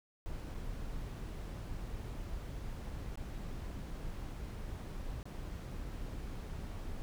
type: noise with dropouts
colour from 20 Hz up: brown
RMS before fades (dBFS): -42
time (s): 0.26-7.02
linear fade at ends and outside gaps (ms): 0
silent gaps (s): 0.545-0.549 / 3.156-3.174 / 5.229-5.255
effects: none